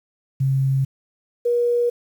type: tone pair in turn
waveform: sine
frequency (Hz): 134.6 / 479.7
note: C3 / A#4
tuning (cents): +49 / +50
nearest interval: octave + minor seventh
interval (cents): 2201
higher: second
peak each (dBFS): -16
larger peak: neither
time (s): 0.4-0.85 / 1.45-1.9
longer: neither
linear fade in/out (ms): 10
effects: 8-bit